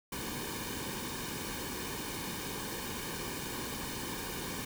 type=noise with comb filter; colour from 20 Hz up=pink; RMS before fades=-39 dBFS; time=0.12-4.65 s; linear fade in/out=5 ms; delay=1.5 ms; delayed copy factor=-0.7; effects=none